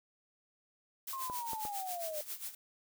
blue noise with tremolo, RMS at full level -40 dBFS, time 1.07-2.55 s, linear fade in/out 5 ms, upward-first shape sine, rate 7.4 Hz, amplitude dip 80%
sine linear sweep, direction down, 1083 to 587.3 Hz, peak -38 dBFS, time 1.13-2.21 s, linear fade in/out 2 ms
clicks, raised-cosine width 1 ms, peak -29 dBFS, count 3, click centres 1.299 / 1.533 / 1.652 s
effects none

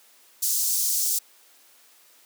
pink high-pass noise, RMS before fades -24 dBFS, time 0.42-1.19 s, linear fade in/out 10 ms, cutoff 5700 Hz, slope 24 dB/octave, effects white hiss -56 dBFS RMS until 2.25 s + high-pass 300 Hz 12 dB/octave

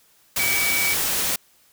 sine tone in noise, 2280 Hz, C#7, 48 cents sharp, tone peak -22 dBFS, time 0.39-0.94 s, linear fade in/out 5 ms, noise white, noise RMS -23 dBFS, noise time 0.36-1.36 s, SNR -2 dB, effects white hiss -58 dBFS RMS until 1.72 s

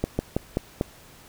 slowing click train, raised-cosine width 2 ms, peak -9 dBFS, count 5, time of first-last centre 0.04-0.811 s, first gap 150 ms, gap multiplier 1.17, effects pink hiss -50 dBFS RMS until 1.28 s

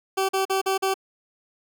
20% pulse tone bursts, 384.6 Hz, G4, 33 cents flat, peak -16 dBFS, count 5, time 0.17-0.942 s, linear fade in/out 10 ms, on 120 ms, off 43 ms, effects none

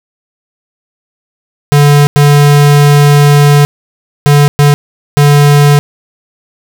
square tone bursts at uneven times, 145 Hz, D3, 22 cents flat, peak -3 dBFS, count 5, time 1.72-2.07 / 2.16-3.65 / 4.26-4.48 / 4.59-4.74 / 5.17-5.79 s, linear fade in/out 0 ms, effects none

